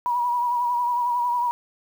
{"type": "tone with vibrato", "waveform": "sine", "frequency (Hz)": 968, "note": "B5", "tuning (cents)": -35, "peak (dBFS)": -20, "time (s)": [0.06, 1.51], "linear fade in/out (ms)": 0, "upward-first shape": "sine", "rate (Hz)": 11, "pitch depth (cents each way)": 39, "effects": ["8-bit"]}